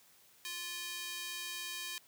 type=tone with high-pass filter; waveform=square; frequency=349.2 Hz; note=F4; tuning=in tune; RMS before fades=-42 dBFS; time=0.45-1.98 s; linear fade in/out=0 ms; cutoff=2700 Hz; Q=0.99; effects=white hiss -64 dBFS RMS until 2.07 s + high-pass 60 Hz 12 dB/octave